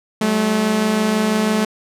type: tone pair together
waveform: sawtooth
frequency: 190.1 / 216.2 Hz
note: F#3 / A3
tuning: +47 / -30 cents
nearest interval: major second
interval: 223 cents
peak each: -19 / -12 dBFS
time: 0.21-1.65 s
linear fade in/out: 5 ms
effects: low-pass 12000 Hz 12 dB/octave